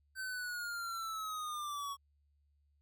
square linear sweep, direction down, 1546 to 1108.7 Hz, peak -39 dBFS, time 0.15-1.97 s, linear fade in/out 50 ms, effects added 72 Hz sine -70 dBFS peak until 2.81 s

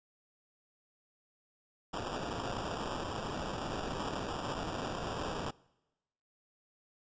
blue noise with sample-and-hold, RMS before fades -38 dBFS, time 1.93-5.51 s, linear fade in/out 10 ms, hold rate 2100 Hz, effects noise-tail reverb RT60 1.0 s tail -24 dB re dry + resampled to 16000 Hz

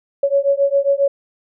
sine beating tone pair, 554.4 / 561.8 Hz, C#5 / C#5, 0 / +23 cents, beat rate 7.4 Hz, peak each -16 dBFS, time 0.23-1.08 s, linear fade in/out 5 ms, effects none

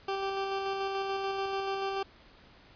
20% pulse tone with tremolo, 390 Hz, G4, 9 cents flat, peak -25 dBFS, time 0.08-2.03 s, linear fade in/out 5 ms, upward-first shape square, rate 6.9 Hz, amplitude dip 25%, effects pink hiss -57 dBFS RMS until 2.75 s + resampled to 11025 Hz

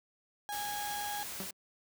35% pulse tone, 825 Hz, G#5, 12 cents flat, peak -35 dBFS, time 0.49-1.23 s, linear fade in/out 0 ms
white noise, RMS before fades -42 dBFS, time 0.52-1.51 s, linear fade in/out 5 ms
sawtooth tone with exponential decay, 191.4 Hz, G3, 41 cents flat, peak -32 dBFS, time 1.4-1.53 s, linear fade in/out 2 ms, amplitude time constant 28 ms
effects none

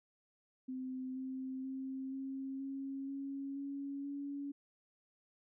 sine tone with pitch steps, 258.4 / 261.7 / 265.1 / 268.4 / 271.9 / 275.4 / 278.9 / 282.4 Hz, C4 / C4 / C4 / C4 / C#4 / C#4 / C#4 / C#4, -21 / 0 / +23 / +44 / -33 / -11 / +11 / +32 cents, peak -39 dBFS, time 0.68-4.52 s, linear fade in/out 10 ms, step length 480 ms, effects none

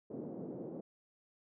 white band-pass noise, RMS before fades -44 dBFS, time 0.1-0.81 s, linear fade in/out 10 ms, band 160 to 450 Hz, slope 24 dB/octave, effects none

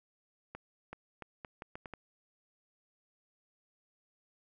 accelerating click train, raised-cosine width 0.5 ms, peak -28 dBFS, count 8, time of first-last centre 0.55-1.937 s, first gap 380 ms, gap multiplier 0.77, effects none

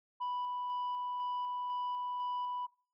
sine tone with tremolo, 987.8 Hz, B5, in tune, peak -31 dBFS, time 0.2-2.67 s, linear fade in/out 20 ms, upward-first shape square, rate 2 Hz, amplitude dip 25%, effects noise-tail reverb RT60 0.4 s tail -22 dB re dry + tanh soft clip ceiling -33 dBFS

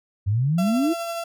sine exponential sweep, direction up, 94.2 to 346.9 Hz, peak -18 dBFS, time 0.26-0.94 s, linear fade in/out 20 ms
35% pulse tone with tremolo, 676 Hz, E5, 43 cents sharp, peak -24 dBFS, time 0.58-1.24 s, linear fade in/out 5 ms, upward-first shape triangle, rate 12 Hz, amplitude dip 30%
effects none

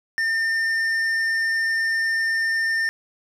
sine tone with tanh clipping, 1807 Hz, A6, 46 cents sharp, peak -21 dBFS, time 0.18-2.89 s, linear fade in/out 0 ms, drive 8 dB, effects none

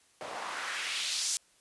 white noise with band-pass filter sweep, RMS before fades -35 dBFS, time 0.21-1.37 s, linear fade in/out 0 ms, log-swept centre 570 to 7000 Hz, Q 1.6, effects white hiss -65 dBFS RMS until 1.6 s + resampled to 24000 Hz

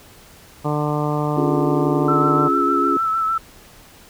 harmonic tone, 149 Hz, D3, 25 cents sharp, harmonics 1 / 2 / 3 / 4 / 5 / 6 / 7 / 8, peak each -22 / -25 / -27 / -28 / -29 / -30 / -30 / -31 dBFS, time 0.64-2.49 s, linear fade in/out 20 ms
sine chord, Db major, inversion none, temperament equal, 277.2 / 349.2 / 415.3 Hz, Db4 / F4 / Ab4, 0 / 0 / 0 cents, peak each -21 / -22 / -25 dBFS, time 1.37-2.97 s, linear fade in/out 2 ms
sine tone with vibrato, 1318.5 Hz, E6, in tune, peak -17 dBFS, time 2.08-3.38 s, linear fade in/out 5 ms, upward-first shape sine, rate 6.6 Hz, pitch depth 29 cents each way
effects pink hiss -46 dBFS RMS until 4.09 s

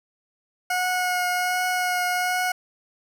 20% pulse tone with vibrato, 726 Hz, F#5, 33 cents flat, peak -17 dBFS, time 0.7-2.52 s, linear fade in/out 5 ms, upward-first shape triangle, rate 1.3 Hz, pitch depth 15 cents each way, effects none

